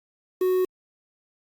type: tone with quantisation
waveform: triangle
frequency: 369.2 Hz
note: F#4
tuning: 4 cents flat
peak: -17 dBFS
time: 0.41-0.65 s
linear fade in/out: 5 ms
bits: 7
effects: Opus 48 kbps